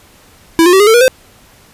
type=tone with pitch steps; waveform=square; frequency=329.6 / 355.3 / 383 / 412.9 / 445.1 / 479.8 / 517.2 Hz; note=E4 / F4 / G4 / G#4 / A4 / A#4 / C5; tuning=0 / +30 / -40 / -10 / +20 / +50 / -20 cents; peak=-5 dBFS; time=0.59-1.08 s; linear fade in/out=0 ms; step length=70 ms; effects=pink hiss -44 dBFS RMS until 1.73 s + resampled to 32000 Hz